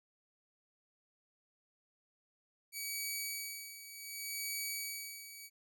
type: tone with tremolo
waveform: 10% pulse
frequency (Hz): 2273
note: C#7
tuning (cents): +43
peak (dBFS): -28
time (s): 2.72-5.5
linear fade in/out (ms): 50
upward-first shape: sine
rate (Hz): 0.67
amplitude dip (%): 75
effects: none